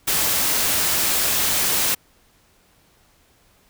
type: noise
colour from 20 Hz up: white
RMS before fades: -20 dBFS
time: 0.07-1.95 s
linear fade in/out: 10 ms
effects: pink hiss -58 dBFS RMS until 3.69 s